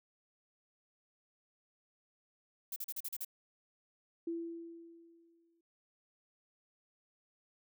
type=noise bursts; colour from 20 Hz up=violet; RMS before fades=-40 dBFS; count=7; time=2.72-3.248 s; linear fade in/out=5 ms; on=42 ms; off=39 ms
type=tone with exponential decay; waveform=sine; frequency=334.9 Hz; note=E4; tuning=27 cents sharp; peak=-34 dBFS; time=4.27-5.61 s; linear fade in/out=5 ms; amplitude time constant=290 ms
effects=none